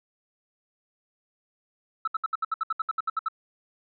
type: tone bursts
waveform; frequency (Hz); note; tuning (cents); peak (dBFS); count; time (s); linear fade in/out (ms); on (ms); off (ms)
sine; 1310; E6; -11; -22; 14; 2.05-3.285; 5; 26; 67
effects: tanh soft clip ceiling -20 dBFS